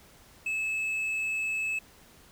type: tone with hard clipping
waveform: sine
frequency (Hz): 2600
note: E7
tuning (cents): -24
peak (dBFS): -29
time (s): 0.46-1.79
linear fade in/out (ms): 5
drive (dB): 3
effects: pink hiss -56 dBFS RMS until 2.31 s